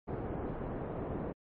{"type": "low-pass noise", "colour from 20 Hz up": "white", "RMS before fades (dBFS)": -38, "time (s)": [0.07, 1.33], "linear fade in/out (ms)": 20, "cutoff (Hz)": 460, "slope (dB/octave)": 12, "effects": ["low-pass 2000 Hz 12 dB/octave", "MP3 32 kbps"]}